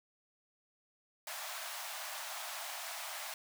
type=high-pass noise; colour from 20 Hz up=pink; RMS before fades=-43 dBFS; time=1.27-3.34 s; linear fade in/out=2 ms; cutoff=610 Hz; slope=96 dB/octave; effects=none